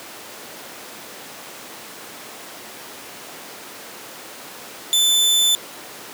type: tone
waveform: sawtooth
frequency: 3520 Hz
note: A7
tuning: in tune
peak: -11 dBFS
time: 4.93-5.55 s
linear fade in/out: 0 ms
effects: pink hiss -36 dBFS RMS until 6.13 s + high-pass 300 Hz 12 dB/octave